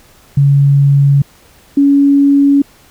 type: tone pair in turn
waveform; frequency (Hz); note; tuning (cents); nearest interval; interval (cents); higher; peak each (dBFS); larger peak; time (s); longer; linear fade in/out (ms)
sine; 140.5 / 281; C#3 / C#4; +24 / +24; octave; 1200; second; -5; neither; 0.37-1.22 / 1.77-2.62; neither; 5
effects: pink hiss -45 dBFS RMS until 2.9 s